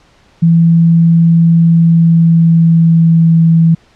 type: tone with pitch glide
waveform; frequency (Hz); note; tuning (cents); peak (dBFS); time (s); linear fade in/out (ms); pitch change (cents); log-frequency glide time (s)
sine; 166.7 to 164.5; E3 to E3; +20 to -3; -4; 0.42-3.75; 10; -23; 1.62-3.41
effects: pink hiss -48 dBFS RMS until 3.95 s + low-pass 5000 Hz 12 dB/octave